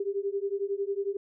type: beating tone pair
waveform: sine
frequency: 392.6 / 403.6 Hz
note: G4 / G#4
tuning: +3 / -49 cents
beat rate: 11 Hz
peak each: -31 dBFS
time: 0-1.17 s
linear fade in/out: 5 ms
effects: none